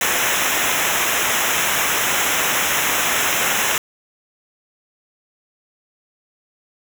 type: noise with comb filter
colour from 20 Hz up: pink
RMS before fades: -19 dBFS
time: 0.01-3.78 s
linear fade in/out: 2 ms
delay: 0.22 ms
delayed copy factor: -1
effects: none